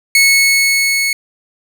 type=tone with level ramp; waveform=sawtooth; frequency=2200 Hz; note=C#7; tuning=14 cents flat; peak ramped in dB=-3 to -10 dBFS; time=0.15-1.13 s; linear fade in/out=2 ms; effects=none